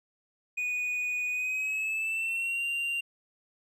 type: tone with pitch glide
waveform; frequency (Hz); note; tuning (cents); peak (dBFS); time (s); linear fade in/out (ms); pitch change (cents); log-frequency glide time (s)
triangle; 2472 to 2775; D#7 to F7; -12 to -12; -27; 0.57-3.01; 10; +200; 1.3-2.64
effects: none